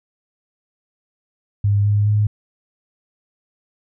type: tone with pitch steps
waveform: sine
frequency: 101.7 / 103.36 / 105.04 Hz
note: G#2 / G#2 / G#2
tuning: -36 / -8 / +20 cents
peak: -13 dBFS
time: 1.64-2.27 s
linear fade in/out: 5 ms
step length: 210 ms
effects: none